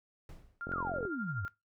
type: noise with exponential decay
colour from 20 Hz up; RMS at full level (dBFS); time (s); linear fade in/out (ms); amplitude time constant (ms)
brown; -44; 0.29-0.69; 2; 86
type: tone with tremolo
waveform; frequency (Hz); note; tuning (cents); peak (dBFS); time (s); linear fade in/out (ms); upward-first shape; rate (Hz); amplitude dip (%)
sine; 1396.9; F6; 0; -36; 0.61-1.48; 0; sine; 12; 75
type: click train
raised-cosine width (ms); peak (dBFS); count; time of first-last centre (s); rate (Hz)
2; -27; 18; 0.67-1.052; 44.5
type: exponential sweep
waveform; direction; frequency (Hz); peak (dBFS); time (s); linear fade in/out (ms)
sine; down; 1489 to 87.31; -35; 0.72-1.45; 0
effects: noise-tail reverb RT60 0.2 s tail -19 dB re dry